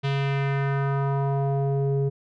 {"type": "tone with low-pass filter sweep", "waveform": "square", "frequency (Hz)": 138.5, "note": "C#3", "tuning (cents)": -1, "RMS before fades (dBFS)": -24, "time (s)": [0.03, 2.1], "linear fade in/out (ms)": 20, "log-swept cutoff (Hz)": [3400, 380], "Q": 2, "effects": []}